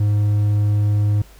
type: tone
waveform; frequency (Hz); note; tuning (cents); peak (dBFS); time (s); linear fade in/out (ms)
triangle; 103.83; G#2; 0; -12; 0-1.22; 5
effects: added 50 Hz sine -44 dBFS peak until 1.39 s + pink hiss -49 dBFS RMS until 1.39 s